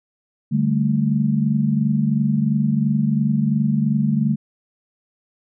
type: chord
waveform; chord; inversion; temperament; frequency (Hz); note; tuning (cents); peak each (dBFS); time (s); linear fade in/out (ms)
sine; D suspended fourth; none; equal with one note detuned; 146.83 / 196 / 218.9; D3 / G3 / A3; 0 / 0 / -9; -20 / -22 / -19; 0.51-4.36; 20
effects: none